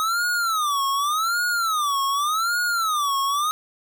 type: tone with vibrato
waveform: square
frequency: 1256 Hz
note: D#6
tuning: 16 cents sharp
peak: -21 dBFS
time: 0-3.51 s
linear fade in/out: 0 ms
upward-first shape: sine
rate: 0.86 Hz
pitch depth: 240 cents each way
effects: none